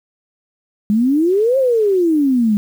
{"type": "exponential two-way sweep", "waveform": "sine", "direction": "up then down", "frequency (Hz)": [202.2, 547, 202.2], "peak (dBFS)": -11, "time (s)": [0.9, 2.57], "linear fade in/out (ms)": 0, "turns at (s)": 1.58, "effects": ["7-bit"]}